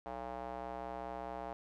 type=tone with band-pass filter; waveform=square; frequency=62.4 Hz; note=B1; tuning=19 cents sharp; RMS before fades=-43 dBFS; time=0.06-1.53 s; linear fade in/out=0 ms; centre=750 Hz; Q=2.8; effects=none